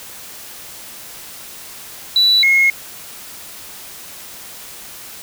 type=tone pair in turn; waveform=sine; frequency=3951 / 2161 Hz; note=B7 / C#7; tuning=0 / -45 cents; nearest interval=minor seventh; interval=1045 cents; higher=first; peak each=-8 dBFS; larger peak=neither; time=2.16-2.43 / 2.43-2.7 s; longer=neither; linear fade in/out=2 ms; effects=tanh soft clip ceiling -6 dBFS + white hiss -35 dBFS RMS until 5.22 s